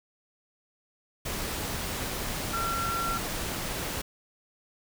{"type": "tone in noise", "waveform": "sine", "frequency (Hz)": 1363, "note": "F6", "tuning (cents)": -43, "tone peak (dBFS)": -29, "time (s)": [2.53, 3.18], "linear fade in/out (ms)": 10, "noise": "pink", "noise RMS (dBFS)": -33, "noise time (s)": [1.25, 4.02], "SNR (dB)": 1, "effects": []}